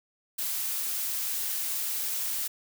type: noise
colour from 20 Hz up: blue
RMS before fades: -31 dBFS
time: 0.38-2.48 s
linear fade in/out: 10 ms
effects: none